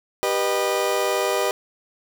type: chord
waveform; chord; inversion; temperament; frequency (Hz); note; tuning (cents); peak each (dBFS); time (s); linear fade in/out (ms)
30% pulse; G augmented; none; just; 392 / 490 / 612.5; G4 / B4 / D#5; 0 / -14 / -27; -22; 0.23-1.51; 0
effects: none